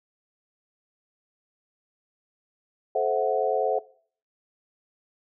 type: chord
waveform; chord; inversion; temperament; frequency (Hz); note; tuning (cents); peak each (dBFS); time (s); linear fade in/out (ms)
sine; F# half-diminished seventh; first; equal with one note detuned; 433.9 / 523.3 / 659.3 / 740; A4 / C5 / E5 / F#5; -24 / 0 / 0 / 0; -27; 2.95-3.79; 5
effects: noise-tail reverb RT60 0.5 s tail -20 dB re dry